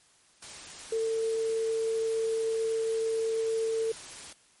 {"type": "tone in noise", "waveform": "sine", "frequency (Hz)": 448.5, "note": "A4", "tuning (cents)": 33, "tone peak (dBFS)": -26, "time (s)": [0.92, 3.92], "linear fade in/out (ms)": 5, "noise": "white", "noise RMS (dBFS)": -44, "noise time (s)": [0.42, 4.33], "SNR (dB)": 15, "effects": ["white hiss -62 dBFS RMS until 4.6 s", "MP3 48 kbps"]}